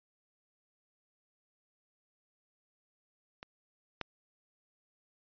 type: clicks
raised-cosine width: 0.3 ms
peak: -28 / -19 dBFS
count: 2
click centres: 3.429 / 4.013 s
effects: resampled to 11025 Hz